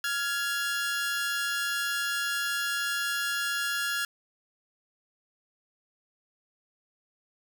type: tone pair together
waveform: sawtooth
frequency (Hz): 1396.9 / 1675.2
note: F6 / G#6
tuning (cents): 0 / +15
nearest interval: minor third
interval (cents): 315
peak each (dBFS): -27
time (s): 0.04-4.05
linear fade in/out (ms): 2
effects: none